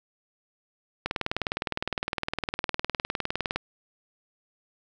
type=click train; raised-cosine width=0.3 ms; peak=-11 dBFS; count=50; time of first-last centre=1.06-3.56 s; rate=19.6 Hz; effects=none